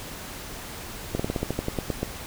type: slowing click train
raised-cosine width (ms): 2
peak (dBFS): -12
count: 12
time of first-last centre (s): 1.15-2.03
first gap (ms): 45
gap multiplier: 1.11
effects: pink hiss -38 dBFS RMS until 2.26 s